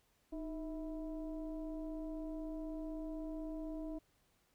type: tone with frequency modulation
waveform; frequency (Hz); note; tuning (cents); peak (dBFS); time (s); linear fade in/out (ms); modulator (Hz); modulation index
sine; 310; D#4; -6; -40; 0.32-3.99; 10; 338; 0.83
effects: pink hiss -75 dBFS RMS until 4.54 s